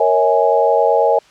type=chord; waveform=sine; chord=A# half-diminished seventh; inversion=none; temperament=equal with one note detuned; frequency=466.2 / 554.4 / 644.9 / 830.6 Hz; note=A#4 / C#5 / E5 / G#5; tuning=0 / 0 / -38 / 0 cents; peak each=-16 dBFS; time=0-1.19 s; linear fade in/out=5 ms; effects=white hiss -48 dBFS RMS until 1.3 s + low-pass 5000 Hz 12 dB/octave